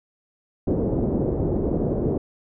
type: low-pass noise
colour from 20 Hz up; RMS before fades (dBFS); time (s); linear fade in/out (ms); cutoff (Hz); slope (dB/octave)
white; -23; 0.67-2.18; 5; 460; 24
effects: none